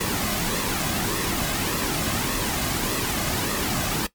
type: noise with flanger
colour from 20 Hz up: pink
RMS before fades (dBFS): -25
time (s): 0-4.07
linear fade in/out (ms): 10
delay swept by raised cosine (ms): 1.3 to 2.22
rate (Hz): 1.7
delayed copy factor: -0.5
effects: noise-tail reverb RT60 0.1 s tail -17 dB re dry + MP3 96 kbps